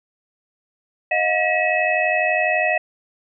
sine tone cluster, 624 / 716 / 1921 / 2582 Hz, D#5 / F5 / B6 / E7, +5 / +43 / -48 / -37 cents, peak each -22 dBFS, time 1.11-2.78 s, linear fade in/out 5 ms, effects none

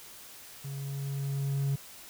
triangle tone with level ramp, 138.59 Hz, C#3, in tune, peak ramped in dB -34 to -23 dBFS, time 0.64-1.76 s, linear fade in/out 10 ms, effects tanh soft clip ceiling -19 dBFS + white hiss -49 dBFS RMS until 2.09 s

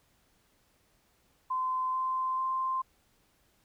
sine tone with pitch steps, 1030 / 1037.8 / 1045.6 Hz, C6 / C6 / C6, -28 / -14 / -1 cents, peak -28 dBFS, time 1.5-2.82 s, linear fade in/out 10 ms, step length 440 ms, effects pink hiss -69 dBFS RMS until 3.64 s

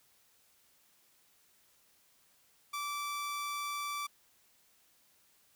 sawtooth tone, 1163 Hz, D6, 17 cents flat, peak -32 dBFS, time 2.73-4.07 s, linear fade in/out 10 ms, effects white hiss -68 dBFS RMS until 5.55 s

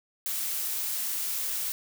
blue noise, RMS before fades -31 dBFS, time 0.26-1.72 s, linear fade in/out 0 ms, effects none

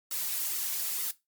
blue noise with flanger, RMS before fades -32 dBFS, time 0.11-1.11 s, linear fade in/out 2 ms, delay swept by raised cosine 1.2 to 3.9 ms, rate 2.2 Hz, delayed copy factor -0.6, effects noise-tail reverb RT60 0.2 s tail -17 dB re dry + MP3 96 kbps

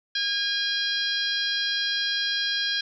harmonic tone with a mistuned harmonic, 815 Hz, G#5, 33 cents flat, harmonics 2 / 3 / 4 / 5 / 6 / 7, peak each -29 / -39 / -28 / -30 / -32 / -37 dBFS, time 0.15-2.81 s, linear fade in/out 5 ms, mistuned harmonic 7, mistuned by -53 cents, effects none

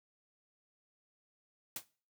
white noise with exponential decay, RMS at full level -35 dBFS, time 1.76-1.85 s, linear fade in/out 2 ms, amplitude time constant 19 ms, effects noise-tail reverb RT60 0.4 s tail -20 dB re dry

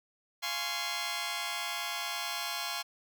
10% pulse chord, Db major seventh, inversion first, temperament just, 693 / 831.5 / 1039.4 / 1108.7 Hz, F5 / Ab5 / C6 / Db6, -14 / +2 / -12 / 0 cents, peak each -31 dBFS, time 0.42-2.83 s, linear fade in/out 20 ms, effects none

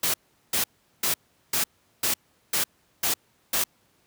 white noise bursts, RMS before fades -24 dBFS, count 8, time 0.03-3.64 s, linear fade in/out 5 ms, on 110 ms, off 390 ms, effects pink hiss -65 dBFS RMS until 4.06 s + high-pass 80 Hz 12 dB/octave

